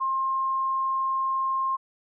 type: tone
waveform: sine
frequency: 1063 Hz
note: C6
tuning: 27 cents sharp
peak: -23 dBFS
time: 0-1.77 s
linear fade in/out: 20 ms
effects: none